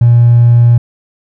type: tone with hard clipping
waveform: triangle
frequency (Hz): 119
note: A#2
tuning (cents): +36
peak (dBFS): -3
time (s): 0.01-0.78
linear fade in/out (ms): 5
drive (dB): 3
effects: none